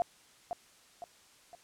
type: tone with echo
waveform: sine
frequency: 698.5 Hz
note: F5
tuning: in tune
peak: -25 dBFS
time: 0-0.02 s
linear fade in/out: 0 ms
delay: 510 ms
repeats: 3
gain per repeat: -7 dB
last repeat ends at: 1.55 s
effects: white hiss -61 dBFS RMS until 1.63 s + low-pass 9000 Hz 12 dB/octave